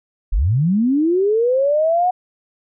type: linear sweep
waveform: sine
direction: up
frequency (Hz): 32.08 to 740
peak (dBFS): -13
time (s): 0.32-2.11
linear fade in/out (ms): 10
effects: none